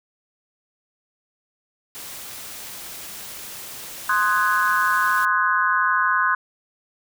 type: noise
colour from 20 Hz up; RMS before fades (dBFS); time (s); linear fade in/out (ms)
white; -36; 1.95-5.25; 0
type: chord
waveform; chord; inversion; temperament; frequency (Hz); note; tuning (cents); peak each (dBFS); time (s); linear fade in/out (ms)
sine; Ab dominant seventh; first; equal with one note detuned; 1046.5 / 1244.5 / 1489.4 / 1661.2; C6 / Eb6 / Gb6 / Ab6; 0 / 0 / +11 / 0; -21 / -24 / -21 / -25; 4.09-6.35; 5
effects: none

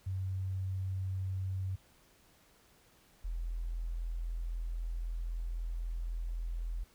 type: tone pair in turn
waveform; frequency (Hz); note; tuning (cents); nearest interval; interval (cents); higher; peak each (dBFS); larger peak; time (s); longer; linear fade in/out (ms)
sine; 94.7 / 41.92; F#2 / E1; +41 / +30; octave + major second; 1411; first; -33 / -34; first; 0.06-1.76 / 3.24-6.84; second; 10
effects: pink hiss -65 dBFS RMS until 6.94 s

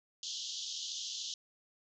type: band-pass noise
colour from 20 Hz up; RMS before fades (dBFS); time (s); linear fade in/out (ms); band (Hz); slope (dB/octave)
pink; -41; 0.23-1.34; 2; 3000 to 6900; 96
effects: none

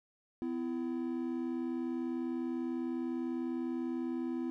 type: tone pair together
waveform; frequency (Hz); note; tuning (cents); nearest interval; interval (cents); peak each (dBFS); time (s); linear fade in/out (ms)
triangle; 253.6 / 333.6; B3 / E4; +46 / +21; perfect fourth; 475; -34 / -35; 0.42-4.5; 0
effects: none

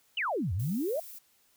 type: exponential two-way sweep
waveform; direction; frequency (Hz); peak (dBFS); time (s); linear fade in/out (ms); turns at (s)
sine; down then up; 3136 to 81.3 to 684; -28; 0.17-1; 5; 0.53
type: noise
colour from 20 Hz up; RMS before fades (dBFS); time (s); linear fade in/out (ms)
violet; -46; 0.59-1.19; 10
effects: white hiss -67 dBFS RMS until 1.56 s

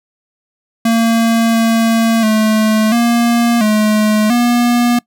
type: tone with pitch steps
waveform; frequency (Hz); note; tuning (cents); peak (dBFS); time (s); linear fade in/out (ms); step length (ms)
square; 228.5 / 227.2 / 216.9 / 235.5 / 213.5 / 240.4; A#3 / A#3 / A3 / A#3 / G#3 / B3; -34 / -44 / -25 / +18 / +48 / -46; -10; 0.85-4.99; 5; 690
effects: noise-tail reverb RT60 0.1 s tail -23 dB re dry

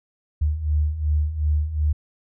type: beating tone pair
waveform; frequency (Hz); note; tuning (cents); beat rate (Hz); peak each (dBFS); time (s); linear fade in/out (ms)
sine; 73.7 / 76.4; D2 / D#2; +7 / -31; 2.7; -25 / -20; 0.41-1.93; 10
effects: none

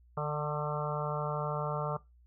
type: harmonic tone with a mistuned harmonic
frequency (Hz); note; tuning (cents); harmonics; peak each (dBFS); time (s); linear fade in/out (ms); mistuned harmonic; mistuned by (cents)
149; D3; +25; 1 / 3 / 4 / 5 / 6 / 7 / 8 / 9; -35 / -39 / -38 / -42 / -41 / -42 / -39 / -43; 0.17-1.97; 5; 7; +44
effects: noise-tail reverb RT60 0.2 s tail -19 dB re dry + added 60 Hz sine -58 dBFS peak until 2.26 s

